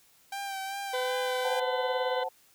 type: tone with vibrato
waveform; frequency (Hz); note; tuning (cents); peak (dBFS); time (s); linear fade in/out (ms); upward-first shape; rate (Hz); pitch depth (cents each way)
sawtooth; 784; G5; 0; -30; 0.32-1.6; 5; sine; 2.6; 30
type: harmonic tone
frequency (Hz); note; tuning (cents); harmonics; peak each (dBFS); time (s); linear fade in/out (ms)
505; B4; +39; 1 / 2 / 3 / 4 / 6 / 7 / 8; -30 / -38 / -39 / -43 / -42 / -44 / -47; 0.93-2.24; 10
type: chord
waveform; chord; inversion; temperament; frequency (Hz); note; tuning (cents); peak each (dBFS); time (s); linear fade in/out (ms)
sine; F# diminished; second; equal; 523.3 / 740 / 880; C5 / F#5 / A5; 0 / 0 / 0; -35; 1.44-2.29; 10
effects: white hiss -62 dBFS RMS until 2.54 s